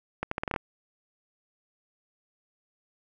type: accelerating click train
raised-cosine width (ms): 0.5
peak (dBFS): -14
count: 8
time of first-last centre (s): 0.23-0.562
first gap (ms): 84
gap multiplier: 0.8
effects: none